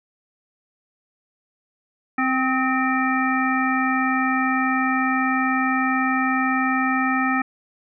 harmonic tone with a mistuned harmonic, 261.6 Hz, C4, in tune, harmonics 1 / 3 / 5 / 7 / 9, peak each -22 / -26 / -24 / -25 / -29 dBFS, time 2.18-7.42 s, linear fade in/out 5 ms, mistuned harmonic 5, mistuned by -38 cents, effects none

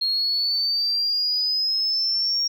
sine exponential sweep, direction up, 4244 to 5588 Hz, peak -19 dBFS, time 0.01-2.48 s, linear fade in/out 10 ms, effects tanh soft clip ceiling -15 dBFS

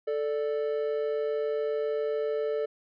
triangle tone pair together, 440 / 587.3 Hz, A4 / D5, 0 / 0 cents, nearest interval perfect fourth, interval 500 cents, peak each -26 / -30 dBFS, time 0.07-2.66 s, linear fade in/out 10 ms, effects resampled to 11025 Hz

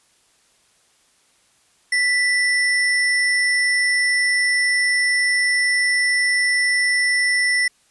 sine tone with sample-and-hold, 1975.5 Hz, B6, in tune, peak -15 dBFS, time 1.92-7.68 s, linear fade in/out 5 ms, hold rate 7350 Hz, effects white hiss -59 dBFS RMS until 7.9 s + resampled to 24000 Hz

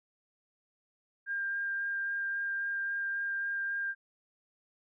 sine tone with vibrato, 1600 Hz, G6, 35 cents sharp, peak -31 dBFS, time 1.26-3.95 s, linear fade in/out 50 ms, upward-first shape sine, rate 3.7 Hz, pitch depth 9 cents each way, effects none

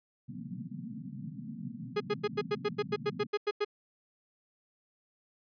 white band-pass noise, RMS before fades -42 dBFS, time 0.28-3.27 s, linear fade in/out 10 ms, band 120 to 260 Hz, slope 96 dB/octave
45% pulse tone bursts, 415.3 Hz, G#4, in tune, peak -27 dBFS, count 13, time 1.96-3.648 s, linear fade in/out 10 ms, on 44 ms, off 93 ms
effects resampled to 11025 Hz

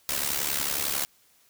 white noise with amplitude modulation, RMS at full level -25 dBFS, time 0.09-1.05 s, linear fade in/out 0 ms, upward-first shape sine, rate 71 Hz, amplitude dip 75%, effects white hiss -62 dBFS RMS until 1.49 s

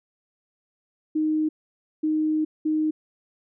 sine tone bursts at uneven times, 310 Hz, D#4, 6 cents flat, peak -20 dBFS, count 3, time 1.15-1.49 / 2.03-2.45 / 2.65-2.91 s, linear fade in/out 10 ms, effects none

